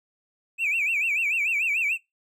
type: tone with vibrato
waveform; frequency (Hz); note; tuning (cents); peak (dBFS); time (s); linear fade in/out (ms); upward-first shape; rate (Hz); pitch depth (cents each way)
triangle; 2493; D#7; +3; -19; 0.58-1.98; 50; sine; 6.8; 170
effects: noise-tail reverb RT60 0.2 s tail -24 dB re dry + tanh soft clip ceiling -18 dBFS